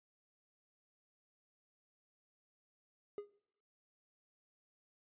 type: tone with exponential decay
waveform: triangle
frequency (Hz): 411.7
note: G#4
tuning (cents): -15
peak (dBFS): -35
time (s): 3.18-3.3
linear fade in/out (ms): 1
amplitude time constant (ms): 25
effects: noise-tail reverb RT60 0.7 s tail -21 dB re dry + resampled to 8000 Hz